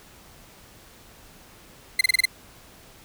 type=tone bursts; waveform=30% pulse; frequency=2066 Hz; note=C7; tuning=22 cents flat; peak=-12 dBFS; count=6; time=1.99-2.255 s; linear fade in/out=5 ms; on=20 ms; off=29 ms; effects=pink hiss -50 dBFS RMS until 3.04 s